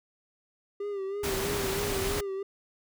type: tone with vibrato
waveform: triangle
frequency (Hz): 397.6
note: G4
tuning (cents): +25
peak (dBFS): -29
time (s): 0.8-2.43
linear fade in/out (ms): 5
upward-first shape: sine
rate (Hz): 3.1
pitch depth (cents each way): 60
type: noise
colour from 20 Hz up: pink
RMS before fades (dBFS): -32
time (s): 1.23-2.21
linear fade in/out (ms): 10
effects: none